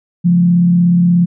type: tone with frequency modulation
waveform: sine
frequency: 174.61 Hz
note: F3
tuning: in tune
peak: -7 dBFS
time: 0.24-1.26 s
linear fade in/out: 20 ms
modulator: 36.7 Hz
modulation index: 0.32
effects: none